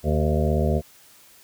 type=harmonic tone with a mistuned harmonic; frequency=76 Hz; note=D#2; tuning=40 cents flat; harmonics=1 / 2 / 3 / 5 / 6 / 7 / 8 / 9; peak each=-22 / -25 / -27 / -29 / -30 / -30 / -31 / -32 dBFS; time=0.03-0.82 s; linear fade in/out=50 ms; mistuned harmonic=8; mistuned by=+35 cents; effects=white hiss -52 dBFS RMS until 1.43 s